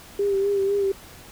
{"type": "tone with vibrato", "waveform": "sine", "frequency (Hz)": 397.1, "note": "G4", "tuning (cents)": 22, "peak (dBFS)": -19, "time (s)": [0.19, 0.92], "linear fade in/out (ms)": 5, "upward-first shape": "sine", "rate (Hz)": 4, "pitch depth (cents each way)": 36, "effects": ["pink hiss -45 dBFS RMS until 1.31 s"]}